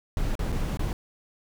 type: noise with dropouts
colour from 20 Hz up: brown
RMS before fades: -27 dBFS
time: 0.17-0.93 s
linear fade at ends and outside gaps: 1 ms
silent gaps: 0.354-0.392 / 0.52-0.525 / 0.772-0.793 s
effects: none